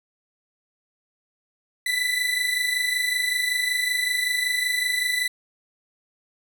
30% pulse tone pair together, 1974.7 / 2000 Hz, B6 / B6, -1 / +21 cents, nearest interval unison, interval 22 cents, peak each -22 dBFS, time 1.86-5.28 s, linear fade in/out 5 ms, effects none

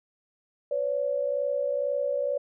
sine tone pair together, 507 / 569.1 Hz, B4 / C#5, +45 / +45 cents, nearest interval major second, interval 200 cents, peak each -30 / -26 dBFS, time 0.71-2.38 s, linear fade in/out 5 ms, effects none

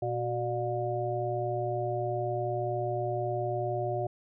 harmonic tone with a mistuned harmonic, 119.2 Hz, A#2, 39 cents sharp, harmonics 1 / 3 / 5 / 6, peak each -34 / -34 / -34 / -34 dBFS, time 0.02-4.07 s, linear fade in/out 5 ms, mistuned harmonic 3, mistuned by +54 cents, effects none

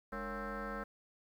sine tone with frequency modulation, 554.4 Hz, C#5, in tune, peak -37 dBFS, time 0.12-0.84 s, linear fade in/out 10 ms, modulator 254 Hz, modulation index 4.3, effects tanh soft clip ceiling -34 dBFS + 11-bit

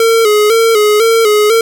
square tone with vibrato, 437.5 Hz, A4, 10 cents flat, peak -7 dBFS, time 0-1.61 s, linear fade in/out 2 ms, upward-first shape square, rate 2 Hz, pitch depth 69 cents each way, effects none

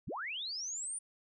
sine linear sweep, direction up, 37.92 to 9397 Hz, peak -37 dBFS, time 0.07-0.99 s, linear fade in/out 10 ms, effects none

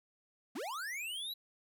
square linear sweep, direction up, 196 to 4008 Hz, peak -39 dBFS, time 0.55-1.34 s, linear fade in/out 10 ms, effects none

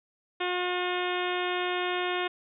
harmonic tone, 359.4 Hz, F4, 50 cents sharp, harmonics 1 / 2 / 3 / 4 / 5 / 6 / 7 / 8 / 9 / 10, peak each -31 / -34 / -36 / -37 / -38 / -39 / -39 / -40 / -41 / -41 dBFS, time 0.4-2.28 s, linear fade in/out 10 ms, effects none

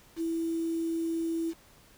sine tone with quantisation, 329.6 Hz, E4, in tune, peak -28 dBFS, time 0.16-1.54 s, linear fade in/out 50 ms, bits 8, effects pink hiss -58 dBFS RMS until 1.97 s

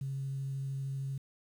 sine tone with vibrato, 136 Hz, C#3, 33 cents flat, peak -33 dBFS, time 0.01-1.18 s, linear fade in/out 5 ms, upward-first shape sine, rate 13 Hz, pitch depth 9 cents each way, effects tanh soft clip ceiling -29 dBFS + 10-bit

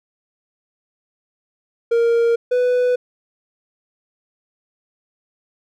triangle tone pair in turn, 466.2 / 496.1 Hz, A#4 / B4, 0 / +8 cents, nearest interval minor second, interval 108 cents, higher second, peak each -11 / -12 dBFS, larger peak first, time 1.91-2.36 / 2.51-2.96 s, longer neither, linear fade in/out 10 ms, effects none

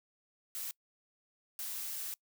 blue noise bursts at uneven times, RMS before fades -40 dBFS, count 2, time 0.55-0.71 / 1.59-2.14 s, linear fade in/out 0 ms, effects noise-tail reverb RT60 0.1 s tail -24 dB re dry

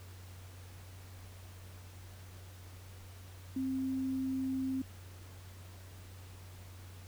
sine tone with quantisation, 263.6 Hz, C4, 13 cents sharp, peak -32 dBFS, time 3.56-4.82 s, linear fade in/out 5 ms, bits 10, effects added 92 Hz sine -49 dBFS peak until 7.07 s + pink hiss -57 dBFS RMS until 7.07 s

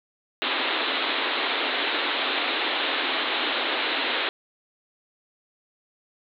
white band-pass noise, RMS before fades -26 dBFS, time 0.42-4.29 s, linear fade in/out 0 ms, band 250 to 4000 Hz, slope 96 dB/octave, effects none

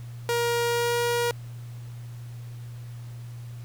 sawtooth tone with pitch glide, 473 to 476.6 Hz, A#4 to A#4, +25 to +38 cents, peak -19 dBFS, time 0.29-1.31 s, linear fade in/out 0 ms, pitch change +13 cents, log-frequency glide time 0.66-0.99 s, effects added 119 Hz sine -36 dBFS peak until 3.64 s + pink hiss -54 dBFS RMS until 3.64 s

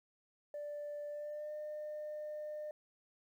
sine tone with pitch glide, 587.3 to 603.8 Hz, D5 to D5, 0 to +48 cents, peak -39 dBFS, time 0.54-2.71 s, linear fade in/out 2 ms, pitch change +48 cents, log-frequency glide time 1.09-1.52 s, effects tanh soft clip ceiling -38 dBFS + 12-bit

